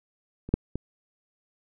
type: clicks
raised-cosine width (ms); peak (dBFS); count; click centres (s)
3; -25 / -6 / -17; 3; 0.49 / 0.54 / 0.756
effects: none